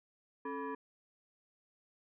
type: tone with frequency modulation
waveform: sine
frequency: 273 Hz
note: C#4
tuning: 26 cents flat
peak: -37 dBFS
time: 0.45-0.75 s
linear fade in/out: 5 ms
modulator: 712 Hz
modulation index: 1.5
effects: none